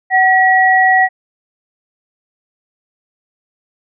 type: tone pair together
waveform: sine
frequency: 752 / 1921.4 Hz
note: F#5 / B6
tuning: +28 / -48 cents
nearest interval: octave + major third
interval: 1624 cents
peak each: -10 dBFS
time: 0.1-1.09 s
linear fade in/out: 50 ms
effects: none